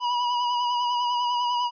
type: tone with vibrato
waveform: square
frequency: 973 Hz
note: B5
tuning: 26 cents flat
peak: -23 dBFS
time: 0-1.71 s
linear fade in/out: 50 ms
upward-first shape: sine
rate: 10 Hz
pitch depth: 31 cents each way
effects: resampled to 11025 Hz